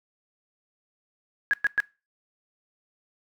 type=tone bursts; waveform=sine; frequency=1661.2 Hz; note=G#6; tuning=in tune; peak=-18 dBFS; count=3; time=1.51-1.802 s; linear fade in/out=0 ms; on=24 ms; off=110 ms; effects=noise-tail reverb RT60 0.3 s tail -22 dB re dry